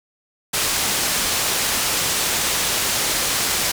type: low-pass noise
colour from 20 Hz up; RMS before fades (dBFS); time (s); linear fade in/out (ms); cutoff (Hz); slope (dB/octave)
white; -21; 0.53-3.72; 10; 9500; 12
effects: none